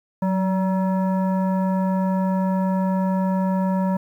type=tone with frequency modulation; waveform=sine; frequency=186.5 Hz; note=F#3; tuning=14 cents sharp; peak=-18 dBFS; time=0.22-3.97 s; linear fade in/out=5 ms; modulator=761 Hz; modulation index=0.68; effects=9-bit